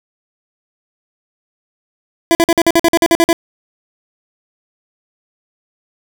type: tone bursts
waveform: 25% pulse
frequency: 335.5 Hz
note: E4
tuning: 31 cents sharp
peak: -4 dBFS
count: 12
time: 2.31-3.329 s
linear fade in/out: 0 ms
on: 40 ms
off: 49 ms
effects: none